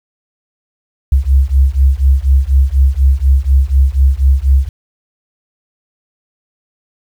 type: beating tone pair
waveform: sine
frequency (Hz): 65.41 / 69.51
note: C2 / C#2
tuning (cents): 0 / +5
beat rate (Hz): 4.1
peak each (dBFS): -10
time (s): 1.12-4.69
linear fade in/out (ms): 5
effects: 7-bit